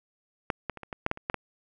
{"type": "clicks", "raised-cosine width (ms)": 0.5, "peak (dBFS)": [-11, -15, -26, -25, -20, -10, -12, -26, -13, -14], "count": 10, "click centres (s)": [0.502, 0.697, 0.773, 0.833, 0.928, 1.064, 1.114, 1.174, 1.299, 1.343], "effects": []}